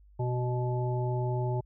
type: harmonic tone with a mistuned harmonic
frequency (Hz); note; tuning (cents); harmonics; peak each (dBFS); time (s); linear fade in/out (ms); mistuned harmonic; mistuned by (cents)
123.47; B2; 0; 1 / 3 / 5 / 7; -28 / -35 / -39 / -38; 0.19-1.61; 10; 3; +18
effects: added 50 Hz sine -54 dBFS peak until 1.65 s